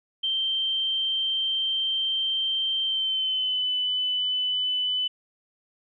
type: tone with pitch glide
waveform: sine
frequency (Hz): 3136 to 3001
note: G7 to F#7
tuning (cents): 0 to +24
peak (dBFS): -23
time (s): 0.23-5.08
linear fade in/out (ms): 10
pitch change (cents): -76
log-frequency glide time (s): 2.84-3.66
effects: none